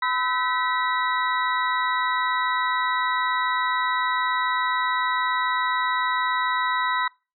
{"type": "tone cluster", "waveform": "sine", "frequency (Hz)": [1006, 1291, 1528, 1953, 3861], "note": ["B5", "E6", "G6", "B6", "B7"], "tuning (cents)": [32, -37, -45, -20, -40], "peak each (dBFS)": [-24, -28, -32, -27, -33], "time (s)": [0.02, 7.08], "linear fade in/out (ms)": 5, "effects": ["noise-tail reverb RT60 0.3 s tail -25 dB re dry"]}